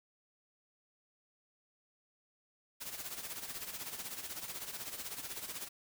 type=noise with tremolo; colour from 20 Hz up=white; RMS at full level=-41 dBFS; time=2.8-5.69 s; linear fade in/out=20 ms; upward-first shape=sine; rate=16 Hz; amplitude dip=65%; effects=none